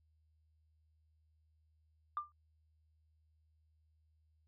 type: tone with exponential decay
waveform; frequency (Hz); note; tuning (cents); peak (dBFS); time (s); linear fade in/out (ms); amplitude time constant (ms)
sine; 1192; D6; +25; -31; 2.17-2.32; 1; 31
effects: tanh soft clip ceiling -27 dBFS + added 78 Hz sine -70 dBFS peak until 4.47 s